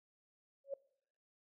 sine tone with exponential growth, 553 Hz, C#5, 4 cents flat, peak -34 dBFS, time 0.64-0.74 s, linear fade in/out 5 ms, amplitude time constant 21 ms, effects noise-tail reverb RT60 0.7 s tail -22 dB re dry

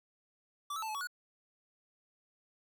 square tone with pitch steps, 1161 / 1304 / 884 / 860 / 1125 / 1459 Hz, D6 / E6 / A5 / A5 / C#6 / F#6, -20 / -19 / +8 / -40 / +25 / -25 cents, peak -37 dBFS, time 0.7-1.072 s, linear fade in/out 5 ms, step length 62 ms, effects none

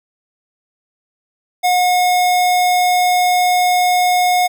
square tone, 723 Hz, F#5, 40 cents flat, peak -12 dBFS, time 1.63-4.48 s, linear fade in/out 20 ms, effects none

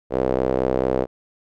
sawtooth tone with band-pass filter, 64.5 Hz, C2, 24 cents flat, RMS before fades -21 dBFS, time 0.1-1.07 s, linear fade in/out 50 ms, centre 490 Hz, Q 2.6, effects none

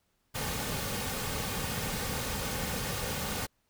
pink noise with comb filter, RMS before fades -34 dBFS, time 0.34-3.47 s, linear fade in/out 20 ms, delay 3 ms, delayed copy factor -0.5, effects pink hiss -75 dBFS RMS until 3.69 s

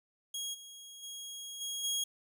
20% pulse tone with level steps, 3290 Hz, G#7, 17 cents flat, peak -31 / -43 / -37 / -31 / -26 dBFS, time 0.34-2.04 s, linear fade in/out 5 ms, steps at 0.53 / 1.02 / 1.6 / 1.83 s, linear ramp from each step 20 ms, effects none

